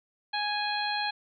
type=harmonic tone; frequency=830.6 Hz; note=G#5; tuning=in tune; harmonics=1 / 2 / 3 / 4 / 5; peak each=-31 / -34 / -37 / -38 / -34 dBFS; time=0.33-1.11 s; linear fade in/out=10 ms; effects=none